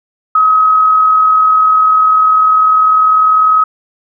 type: tone with amplitude modulation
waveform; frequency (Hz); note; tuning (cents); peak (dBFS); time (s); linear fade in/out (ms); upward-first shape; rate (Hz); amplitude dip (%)
sine; 1272; D#6; +38; -4; 0.35-3.64; 5; sine; 40.1; 30
effects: none